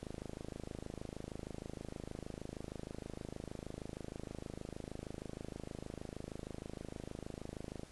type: click train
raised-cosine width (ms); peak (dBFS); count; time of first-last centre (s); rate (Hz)
2; -30; 207; 0.03-7.833; 26.4
effects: pink hiss -59 dBFS RMS until 7.91 s + resampled to 24000 Hz